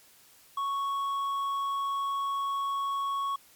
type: tone with hard clipping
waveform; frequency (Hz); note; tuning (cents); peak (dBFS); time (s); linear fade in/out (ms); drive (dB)
triangle; 1108.7; C#6; 0; -29; 0.57-3.36; 5; 7
effects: white hiss -58 dBFS RMS until 3.55 s + MP3 96 kbps